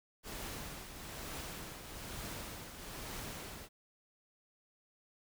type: noise with tremolo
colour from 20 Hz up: pink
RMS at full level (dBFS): -43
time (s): 0.23-3.69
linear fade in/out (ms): 50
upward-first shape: triangle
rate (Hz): 1.1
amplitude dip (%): 55
effects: none

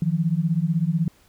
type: beating tone pair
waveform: sine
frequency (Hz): 157.4 / 173.4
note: D#3 / F3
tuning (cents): +20 / -12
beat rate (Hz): 16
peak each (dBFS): -22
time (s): 0.02-1.08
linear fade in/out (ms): 2
effects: pink hiss -58 dBFS RMS until 1.28 s

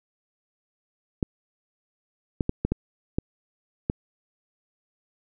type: clicks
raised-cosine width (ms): 3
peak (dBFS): -10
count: 7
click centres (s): 1.228 / 2.408 / 2.494 / 2.65 / 2.72 / 3.185 / 3.899
effects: none

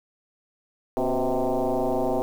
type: tone with frequency modulation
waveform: sine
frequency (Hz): 141.3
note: C#3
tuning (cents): +34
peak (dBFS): -21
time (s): 0.97-2.22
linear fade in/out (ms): 0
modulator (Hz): 128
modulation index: 5.5
effects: 8-bit

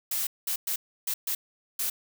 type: noise bursts at uneven times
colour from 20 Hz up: blue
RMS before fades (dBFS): -29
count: 6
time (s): 0.11-0.27 / 0.47-0.56 / 0.67-0.76 / 1.07-1.14 / 1.27-1.35 / 1.79-1.9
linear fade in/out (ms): 5
effects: none

